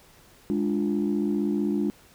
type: chord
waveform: sine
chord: D diminished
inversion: second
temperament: equal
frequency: 207.7 / 293.7 / 349.2 Hz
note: Ab3 / D4 / F4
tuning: 0 / 0 / 0 cents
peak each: -25 / -26 / -28 dBFS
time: 0.5-1.9 s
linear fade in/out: 0 ms
effects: tanh soft clip ceiling -16 dBFS + pink hiss -55 dBFS RMS until 2.14 s